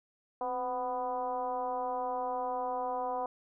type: tone with frequency modulation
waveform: sine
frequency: 749 Hz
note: F#5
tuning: 21 cents sharp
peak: -31 dBFS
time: 0.41-3.26 s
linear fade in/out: 2 ms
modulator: 244 Hz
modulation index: 1.2
effects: none